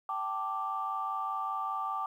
sine chord, G suspended second, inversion none, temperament equal with one note detuned, 775 / 880 / 1174.7 Hz, G5 / A5 / D6, -20 / 0 / 0 cents, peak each -37 / -38 / -33 dBFS, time 0.09-2.06 s, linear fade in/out 2 ms, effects tanh soft clip ceiling -22 dBFS + 11-bit

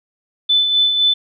sine tone with tremolo, 3509 Hz, A7, 5 cents flat, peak -10 dBFS, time 0.49-1.14 s, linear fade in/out 10 ms, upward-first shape sine, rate 3.9 Hz, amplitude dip 45%, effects none

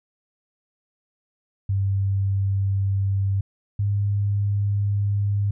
sine tone pair in turn, 98 / 101.34 Hz, G2 / G#2, 0 / -42 cents, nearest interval minor second, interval 58 cents, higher second, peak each -19 dBFS, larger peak neither, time 1.69-3.41 / 3.79-5.51 s, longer neither, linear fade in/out 5 ms, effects none

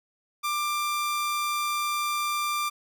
sawtooth tone, 1186 Hz, D6, 17 cents sharp, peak -22 dBFS, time 0.43-2.7 s, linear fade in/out 20 ms, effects none

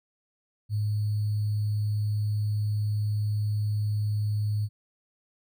sine tone with sample-and-hold, 105.1 Hz, G#2, 21 cents sharp, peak -24 dBFS, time 0.69-4.69 s, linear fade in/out 50 ms, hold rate 4410 Hz, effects none

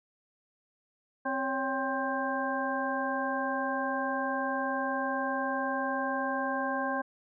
harmonic tone with a mistuned harmonic, 263.9 Hz, C4, 15 cents sharp, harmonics 1 / 2 / 3 / 4 / 6, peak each -35 / -35 / -35 / -35 / -35 dBFS, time 1.25-7.02 s, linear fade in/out 10 ms, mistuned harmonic 2, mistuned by +89 cents, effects none

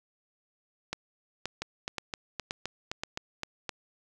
two click trains, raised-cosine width 0.2 ms, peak -15 / -16 dBFS, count 5 / 9, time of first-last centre 0.93-3.035 / 1.62-3.693 s, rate 1.9 / 3.86 Hz, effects none

